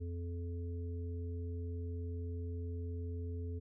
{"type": "harmonic tone", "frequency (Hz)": 86.1, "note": "F2", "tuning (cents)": -24, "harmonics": [1, 3, 5], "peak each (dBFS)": [-38, -49, -49], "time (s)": [0, 3.6], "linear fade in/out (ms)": 20, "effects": []}